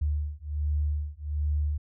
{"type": "beating tone pair", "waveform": "sine", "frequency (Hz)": [73.7, 75], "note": ["D2", "D2"], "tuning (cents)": [7, 37], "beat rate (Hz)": 1.3, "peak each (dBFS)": -29, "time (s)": [0.01, 1.78], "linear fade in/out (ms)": 10, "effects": []}